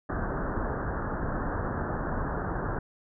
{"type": "low-pass noise", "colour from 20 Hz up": "pink", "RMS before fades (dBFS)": -31, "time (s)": [0.09, 2.79], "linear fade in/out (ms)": 5, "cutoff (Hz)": 1700, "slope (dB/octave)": 96, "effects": []}